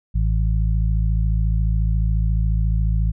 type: harmonic tone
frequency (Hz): 54.2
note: A1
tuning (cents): -25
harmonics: 1 / 2 / 3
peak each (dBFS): -17 / -23 / -27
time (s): 0.14-3.12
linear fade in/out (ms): 20
effects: none